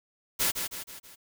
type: noise with echo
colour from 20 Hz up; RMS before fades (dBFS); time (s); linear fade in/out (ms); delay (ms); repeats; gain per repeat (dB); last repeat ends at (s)
white; -26; 0.39-0.52; 20; 160; 4; -6; 1.16
effects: none